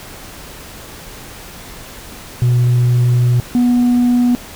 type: tone pair in turn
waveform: sine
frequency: 122.5 / 244.2 Hz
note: B2 / B3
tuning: -14 / -19 cents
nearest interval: octave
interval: 1195 cents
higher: second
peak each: -7 dBFS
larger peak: neither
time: 2.42-3.4 / 3.55-4.35 s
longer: first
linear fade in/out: 0 ms
effects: tanh soft clip ceiling -8 dBFS + pink hiss -34 dBFS RMS until 4.55 s